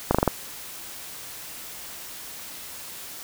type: slowing click train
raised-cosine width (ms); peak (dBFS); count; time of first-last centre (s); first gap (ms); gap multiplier
1; -4; 5; 0.11-0.277; 36; 1.1
effects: white hiss -39 dBFS RMS until 3.23 s